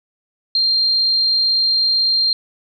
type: tone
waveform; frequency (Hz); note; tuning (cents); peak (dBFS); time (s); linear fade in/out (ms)
sine; 4186; C8; 0; -13; 0.55-2.33; 2
effects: none